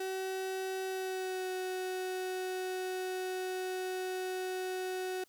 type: tone with pitch glide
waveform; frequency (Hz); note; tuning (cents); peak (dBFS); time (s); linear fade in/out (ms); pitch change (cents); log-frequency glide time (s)
35% pulse; 378.8 to 371; F#4 to F#4; +41 to +5; -33; 0-5.24; 5; -36; 0.85-1.5
effects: white hiss -68 dBFS RMS until 5.28 s